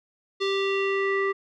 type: tone with low-pass filter sweep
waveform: square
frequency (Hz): 392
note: G4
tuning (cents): 0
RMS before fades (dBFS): -25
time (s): 0.4-1.33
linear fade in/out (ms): 20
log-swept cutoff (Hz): 4000 to 1700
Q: 3.4
effects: none